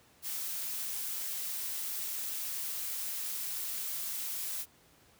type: noise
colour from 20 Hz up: blue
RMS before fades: -37 dBFS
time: 0.22-4.66 s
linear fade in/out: 50 ms
effects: pink hiss -63 dBFS RMS until 5.19 s + high-pass 60 Hz 12 dB/octave